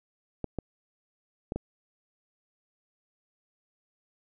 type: clicks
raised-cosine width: 2 ms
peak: -18 dBFS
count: 4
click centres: 0.443 / 0.587 / 1.521 / 1.56 s
effects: none